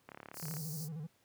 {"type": "click train", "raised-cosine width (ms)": 0.5, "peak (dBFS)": -32, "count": 18, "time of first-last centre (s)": [0.09, 0.568], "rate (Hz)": 35.6}
{"type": "band-stop noise", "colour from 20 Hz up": "white", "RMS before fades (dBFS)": -46, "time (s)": [0.33, 0.89], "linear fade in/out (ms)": 50, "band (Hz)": [190, 4300], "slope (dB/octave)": 96}
{"type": "tone with vibrato", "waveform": "triangle", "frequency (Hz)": 155.56, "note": "D#3", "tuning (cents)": 0, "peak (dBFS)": -37, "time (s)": [0.42, 1.07], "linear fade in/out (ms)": 10, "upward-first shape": "square", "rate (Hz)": 13, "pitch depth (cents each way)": 96}
{"effects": ["pink hiss -71 dBFS RMS until 1.24 s", "high-pass 100 Hz 12 dB/octave"]}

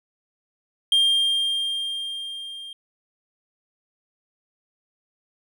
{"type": "tone with level ramp", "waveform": "triangle", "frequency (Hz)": 3200, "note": "G7", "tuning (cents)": 35, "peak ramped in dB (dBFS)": [-13, -34], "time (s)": [0.92, 2.73], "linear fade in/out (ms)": 2, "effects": []}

